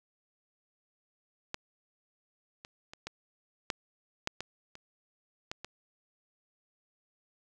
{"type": "clicks", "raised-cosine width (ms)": 0.2, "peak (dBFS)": [-17, -28, -28, -21, -13, -13, -19, -30, -19, -23], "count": 10, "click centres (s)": [1.544, 2.649, 2.935, 3.07, 3.702, 4.274, 4.406, 4.754, 5.515, 5.646], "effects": []}